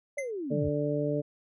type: linear sweep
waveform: sine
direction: down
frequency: 587.3 to 60.6 Hz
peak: -32 dBFS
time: 0.17-0.69 s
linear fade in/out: 5 ms
type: tone with exponential decay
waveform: square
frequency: 2068 Hz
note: C7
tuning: 21 cents flat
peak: -31 dBFS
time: 0.18-0.31 s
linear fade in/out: 5 ms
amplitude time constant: 27 ms
type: harmonic tone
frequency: 146.83 Hz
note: D3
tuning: in tune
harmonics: 1 / 2 / 3 / 4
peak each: -32 / -32 / -32 / -32 dBFS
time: 0.5-1.22 s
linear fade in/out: 20 ms
effects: resampled to 24000 Hz